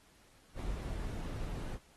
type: noise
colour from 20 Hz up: brown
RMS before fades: -39 dBFS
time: 0.54-1.79 s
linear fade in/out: 50 ms
effects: pink hiss -65 dBFS RMS until 1.96 s + AAC 32 kbps